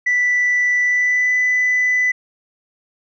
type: tone with pitch glide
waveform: sine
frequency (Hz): 1974 to 1996.9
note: B6 to B6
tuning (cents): -1 to +19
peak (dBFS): -12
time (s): 0.06-2.12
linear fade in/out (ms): 10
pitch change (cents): +20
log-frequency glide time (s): 0.82-1.34
effects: tanh soft clip ceiling -11 dBFS